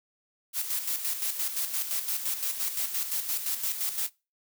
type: noise with tremolo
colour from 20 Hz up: blue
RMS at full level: -29 dBFS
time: 0.53-4.1 s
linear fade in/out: 50 ms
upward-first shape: square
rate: 5.8 Hz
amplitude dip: 55%
effects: noise-tail reverb RT60 0.3 s tail -25 dB re dry